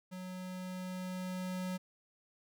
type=tone with level ramp; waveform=square; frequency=184 Hz; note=F#3; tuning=9 cents flat; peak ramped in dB=-43 to -36 dBFS; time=0.11-1.78 s; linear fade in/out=20 ms; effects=none